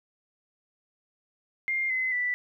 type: tone with pitch steps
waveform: sine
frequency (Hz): 2113 / 2042 / 1973.8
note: C7 / C7 / B6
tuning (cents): +16 / -43 / -2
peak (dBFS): -25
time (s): 1.68-2.34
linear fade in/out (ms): 0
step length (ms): 220
effects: 11-bit